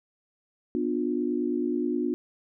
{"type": "chord", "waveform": "sine", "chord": "B diminished", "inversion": "none", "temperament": "just", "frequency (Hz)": [246.9, 296.3, 355.6], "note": ["B3", "D4", "F4"], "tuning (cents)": [0, 15, 31], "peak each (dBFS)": -29, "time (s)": [0.75, 2.14], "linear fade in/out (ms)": 0, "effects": []}